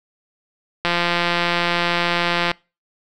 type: click train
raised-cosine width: 0.3 ms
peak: -3 dBFS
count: 289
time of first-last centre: 0.85-2.515 s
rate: 173 Hz
effects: noise-tail reverb RT60 0.3 s tail -25 dB re dry